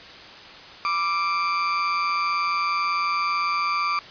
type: tone with amplitude modulation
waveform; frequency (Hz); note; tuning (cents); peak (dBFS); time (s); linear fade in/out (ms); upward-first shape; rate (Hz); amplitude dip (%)
35% pulse; 1174.7; D6; 0; -17; 0.85-3.99; 0; sine; 178; 55
effects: white hiss -42 dBFS RMS until 4.1 s + resampled to 11025 Hz